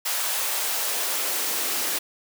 white noise with high-pass filter sweep, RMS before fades -26 dBFS, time 0.05-1.99 s, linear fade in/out 10 ms, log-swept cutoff 790 to 270 Hz, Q 1.2, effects none

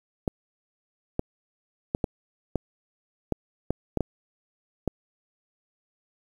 clicks, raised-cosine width 2 ms, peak -11 dBFS, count 10, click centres 0.278 / 1.194 / 1.949 / 2.042 / 2.557 / 3.323 / 3.706 / 3.973 / 4.007 / 4.877 s, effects 8-bit

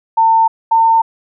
sine tone pair in turn, 900 / 905.2 Hz, A5 / A5, +39 / +49 cents, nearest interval unison, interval 10 cents, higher second, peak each -7 dBFS, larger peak neither, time 0.17-0.48 / 0.71-1.02 s, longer neither, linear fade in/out 10 ms, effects none

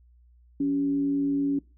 sine tone with frequency modulation, 280.8 Hz, C#4, 22 cents sharp, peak -22 dBFS, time 0.6-1.59 s, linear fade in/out 5 ms, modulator 109 Hz, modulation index 0.26, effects noise-tail reverb RT60 0.3 s tail -22 dB re dry + added 60 Hz sine -54 dBFS peak until 1.77 s

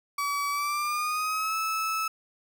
35% pulse tone with pitch glide, 1142 to 1304.3 Hz, D6 to E6, -49 to -19 cents, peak -25 dBFS, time 0.18-2.08 s, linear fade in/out 5 ms, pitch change +230 cents, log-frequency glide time 0.5-1.56 s, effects none

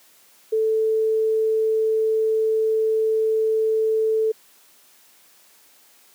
sine tone, 440 Hz, A4, in tune, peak -17 dBFS, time 0.52-4.32 s, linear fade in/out 10 ms, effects white hiss -54 dBFS RMS until 6.14 s + high-pass 200 Hz 12 dB/octave

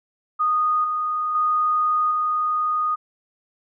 sine tone with level steps, 1236 Hz, D#6, 12 cents flat, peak -17 / -21 / -17 / -19 dBFS, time 0.39-2.96 s, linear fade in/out 20 ms, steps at 0.84 / 1.35 / 2.11 s, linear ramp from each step 2 ms, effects none

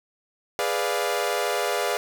sawtooth chord, G# diminished seventh, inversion none, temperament equal, 415.3 / 493.9 / 587.3 / 698.5 Hz, G#4 / B4 / D5 / F5, 0 / 0 / 0 / 0 cents, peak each -25 dBFS, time 0.59-1.97 s, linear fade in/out 0 ms, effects none

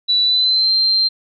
sine tone with pitch glide, 3951 to 4152 Hz, B7 to C8, 0 to -14 cents, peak -12 dBFS, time 0.08-1.09 s, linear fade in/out 20 ms, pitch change +86 cents, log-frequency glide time 0.23-0.72 s, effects none

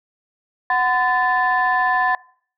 sine tone cluster, 741 / 1020 / 1754 Hz, F#5 / C6 / A6, +2 / -44 / -6 cents, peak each -19 dBFS, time 0.7-2.15 s, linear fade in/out 2 ms, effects noise-tail reverb RT60 0.5 s tail -22 dB re dry + tanh soft clip ceiling -8 dBFS

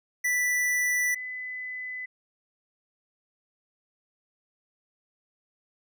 square / sine tone pair in turn, 1975.5 / 2008 Hz, B6 / B6, 0 / +28 cents, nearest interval unison, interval 28 cents, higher second, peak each -24 / -33 dBFS, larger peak first, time 0.24-1.15 / 1.15-2.06 s, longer neither, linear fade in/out 10 ms, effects none

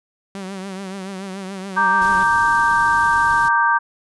sawtooth tone with vibrato, 192.2 Hz, G3, 34 cents flat, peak -24 dBFS, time 0.35-2.23 s, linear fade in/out 0 ms, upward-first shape triangle, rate 7 Hz, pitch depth 78 cents each way
sine chord, G minor, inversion first, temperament equal, 932.3 / 1174.7 / 1568 Hz, Bb5 / D6 / G6, 0 / 0 / 0 cents, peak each -17 / -19 / -17 dBFS, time 1.76-3.79 s, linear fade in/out 20 ms
pink band-stop noise, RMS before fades -34 dBFS, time 2.01-3.49 s, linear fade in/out 10 ms, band 470 to 3100 Hz, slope 24 dB/octave
effects resampled to 24000 Hz

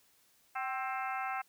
harmonic tone with a mistuned harmonic, 264.6 Hz, C4, 20 cents sharp, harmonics 3 / 4 / 5 / 6 / 7 / 8 / 9 / 10, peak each -37 / -43 / -40 / -44 / -52 / -44 / -53 / -47 dBFS, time 0.55-1.42 s, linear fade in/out 10 ms, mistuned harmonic 3, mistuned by -45 cents, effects white hiss -68 dBFS RMS until 1.48 s

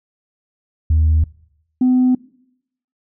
sine tone pair in turn, 78.5 / 253.4 Hz, D#2 / B3, +16 / +45 cents, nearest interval octave + minor sixth, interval 2029 cents, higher second, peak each -9 dBFS, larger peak neither, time 0.9-1.24 / 1.81-2.15 s, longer neither, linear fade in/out 5 ms, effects noise-tail reverb RT60 0.8 s tail -23 dB re dry + tanh soft clip ceiling -8 dBFS

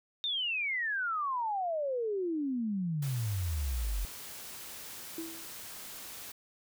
sine exponential sweep, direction down, 3700 to 43.65 Hz, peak -30 dBFS, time 0.24-4.05 s, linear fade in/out 0 ms
white noise, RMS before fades -45 dBFS, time 3.02-6.32 s, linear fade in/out 5 ms
sine tone with exponential decay, 328 Hz, E4, 9 cents flat, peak -34 dBFS, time 5.18-5.61 s, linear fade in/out 2 ms, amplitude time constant 92 ms
effects none

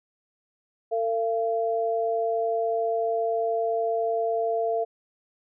sine tone pair together, 451.5 / 681.8 Hz, A4 / F5, +45 / -42 cents, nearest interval perfect fifth, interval 713 cents, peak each -26 / -25 dBFS, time 0.91-4.85 s, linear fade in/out 20 ms, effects none

